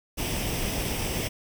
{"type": "noise with comb filter", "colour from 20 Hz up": "pink", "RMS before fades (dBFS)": -29, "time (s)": [0.17, 1.29], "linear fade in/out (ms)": 20, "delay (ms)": 0.36, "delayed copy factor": 0.55, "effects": []}